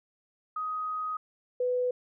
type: tone pair in turn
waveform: sine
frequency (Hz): 1254 / 497.7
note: D#6 / B4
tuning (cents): +13 / +13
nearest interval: octave + major third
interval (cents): 1600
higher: first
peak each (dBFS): -30 / -25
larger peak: second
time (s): 0.56-1.17 / 1.6-1.91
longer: first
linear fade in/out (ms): 5
effects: none